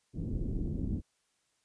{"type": "low-pass noise", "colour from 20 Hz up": "pink", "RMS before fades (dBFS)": -34, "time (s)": [0.13, 1.02], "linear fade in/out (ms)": 50, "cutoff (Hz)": 320, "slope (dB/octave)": 24, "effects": ["white hiss -75 dBFS RMS until 1.64 s", "resampled to 22050 Hz"]}